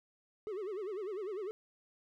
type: tone with vibrato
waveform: triangle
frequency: 400 Hz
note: G4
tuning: 35 cents sharp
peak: -35 dBFS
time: 0.47-1.51 s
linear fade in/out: 0 ms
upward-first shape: sine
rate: 10 Hz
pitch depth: 170 cents each way
effects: none